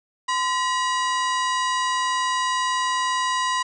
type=harmonic tone with a mistuned harmonic; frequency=962 Hz; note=B5; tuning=46 cents flat; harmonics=1 / 2 / 3 / 4 / 5 / 6 / 7 / 8 / 9; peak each=-22 / -28 / -32 / -34 / -36 / -38 / -39 / -40 / -41 dBFS; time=0.28-3.63 s; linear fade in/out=10 ms; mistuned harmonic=1; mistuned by=+110 cents; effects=none